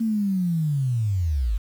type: linear sweep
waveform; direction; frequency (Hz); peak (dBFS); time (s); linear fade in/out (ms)
sine; down; 229.6 to 46.25; -20; 0-1.58; 10
effects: 8-bit